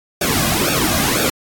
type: noise with flanger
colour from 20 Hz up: pink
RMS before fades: -17 dBFS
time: 0.21-1.3 s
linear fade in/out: 5 ms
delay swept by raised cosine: 0.98 to 2.28 ms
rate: 2 Hz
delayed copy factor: -0.9
effects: AAC 64 kbps